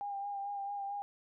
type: tone with vibrato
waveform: sine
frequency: 803 Hz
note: G5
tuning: 41 cents sharp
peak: -36 dBFS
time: 0.01-1.02 s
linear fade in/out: 0 ms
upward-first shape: sine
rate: 4.5 Hz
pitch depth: 26 cents each way
effects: none